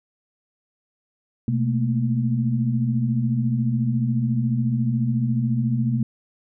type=tone cluster; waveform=sine; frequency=126.2 / 216.4 / 230.5 Hz; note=B2 / A3 / A#3; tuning=+38 / -29 / -19 cents; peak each=-21 / -27 / -24 dBFS; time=1.48-6.03 s; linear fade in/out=2 ms; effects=none